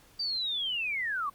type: linear sweep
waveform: sine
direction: down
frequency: 4699 to 1077 Hz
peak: -29 dBFS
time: 0.19-1.3 s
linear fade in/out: 10 ms
effects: pink hiss -59 dBFS RMS until 1.34 s + Opus 48 kbps